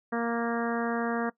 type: harmonic tone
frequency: 233.4 Hz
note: A#3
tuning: 2 cents sharp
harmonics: 1 / 2 / 3 / 4 / 5 / 6 / 7 / 8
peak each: -30 / -32 / -35 / -39 / -37 / -40 / -38 / -43 dBFS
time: 0.12-1.3 s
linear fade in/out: 10 ms
effects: noise-tail reverb RT60 0.1 s tail -20 dB re dry